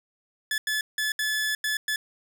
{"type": "tone bursts at uneven times", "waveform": "sawtooth", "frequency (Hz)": 1724, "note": "A6", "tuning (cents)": -36, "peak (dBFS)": -21, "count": 6, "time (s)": [[0.51, 0.58], [0.67, 0.81], [0.98, 1.12], [1.19, 1.55], [1.64, 1.77], [1.88, 1.96]], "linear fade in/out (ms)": 2, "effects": []}